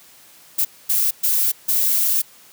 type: noise bursts at uneven times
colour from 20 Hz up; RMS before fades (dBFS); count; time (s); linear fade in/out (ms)
violet; -18; 4; 0.58-0.65 / 0.89-1.11 / 1.23-1.52 / 1.68-2.22; 10
effects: white hiss -48 dBFS RMS until 2.52 s + high-pass 80 Hz 12 dB/octave